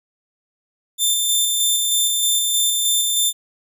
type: tone with tremolo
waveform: 15% pulse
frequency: 3568 Hz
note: A7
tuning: 23 cents sharp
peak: -8 dBFS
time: 0.98-3.33 s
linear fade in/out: 50 ms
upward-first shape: square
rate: 3.2 Hz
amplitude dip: 25%
effects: none